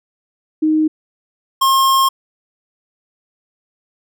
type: tone pair in turn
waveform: sine / square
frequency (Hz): 311.1 / 1071.5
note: D#4 / C6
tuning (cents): 0 / +41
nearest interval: octave + major sixth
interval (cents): 2141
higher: second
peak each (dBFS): -11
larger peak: neither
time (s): 0.62-0.88 / 1.61-2.09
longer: second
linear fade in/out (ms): 10
effects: none